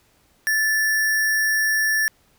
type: tone with sample-and-hold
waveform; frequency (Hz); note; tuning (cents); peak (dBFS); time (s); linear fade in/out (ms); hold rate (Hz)
sine; 1750; A6; -10; -17; 0.47-2.08; 0; 7350
effects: pink hiss -60 dBFS RMS until 2.38 s